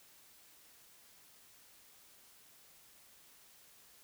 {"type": "silence", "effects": ["white hiss -62 dBFS RMS until 4.03 s"]}